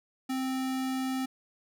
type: tone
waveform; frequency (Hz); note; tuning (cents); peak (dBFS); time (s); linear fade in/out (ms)
square; 261.6; C4; 0; -30; 0.29-1.26; 10
effects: none